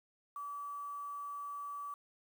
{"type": "tone with quantisation", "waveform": "sine", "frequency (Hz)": 1150, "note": "D6", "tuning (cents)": -37, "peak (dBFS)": -40, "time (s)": [0.36, 1.94], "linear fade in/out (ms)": 2, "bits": 10, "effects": []}